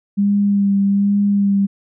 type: tone with vibrato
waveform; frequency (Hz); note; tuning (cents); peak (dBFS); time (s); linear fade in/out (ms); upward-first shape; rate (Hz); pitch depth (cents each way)
sine; 200.4; G3; +38; -12; 0.17-1.67; 20; sine; 1.2; 20
effects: none